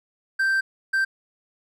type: tone bursts at uneven times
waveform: triangle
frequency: 1566 Hz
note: G6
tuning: 2 cents flat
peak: -17 dBFS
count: 2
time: 0.39-0.61 / 0.93-1.05 s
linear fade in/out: 10 ms
effects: none